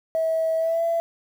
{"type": "tone with pitch glide", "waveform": "sine", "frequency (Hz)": [647, 670.2], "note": ["E5", "E5"], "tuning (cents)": [-32, 29], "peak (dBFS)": -19, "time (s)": [0.15, 1], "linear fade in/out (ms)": 0, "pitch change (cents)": 61, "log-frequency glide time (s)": [0.57, 0.84], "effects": ["tanh soft clip ceiling -15 dBFS", "8-bit"]}